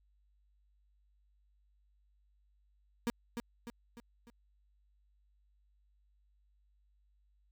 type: tone with echo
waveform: 35% pulse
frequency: 235.8 Hz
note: A#3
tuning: 20 cents sharp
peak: -29 dBFS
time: 3.07-3.1 s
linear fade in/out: 0 ms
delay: 300 ms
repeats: 4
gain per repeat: -6 dB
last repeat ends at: 4.3 s
effects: added 50 Hz sine -68 dBFS peak until 7.51 s